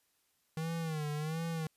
square tone with vibrato, 157.1 Hz, D#3, 17 cents sharp, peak -35 dBFS, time 0.57-1.67 s, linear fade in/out 2 ms, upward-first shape sine, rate 1.4 Hz, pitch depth 100 cents each way, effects white hiss -75 dBFS RMS until 1.76 s + resampled to 32000 Hz

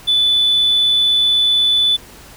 triangle tone, 3484 Hz, A7, 18 cents flat, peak -8 dBFS, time 0.07-1.97 s, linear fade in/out 20 ms, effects tanh soft clip ceiling -8 dBFS + pink hiss -40 dBFS RMS until 2.36 s

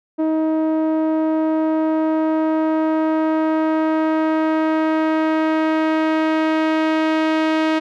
sawtooth tone with low-pass filter sweep, 315.8 Hz, D#4, 26 cents sharp, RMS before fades -18 dBFS, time 0.18-7.8 s, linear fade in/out 20 ms, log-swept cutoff 630 to 3000 Hz, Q 0.85, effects none

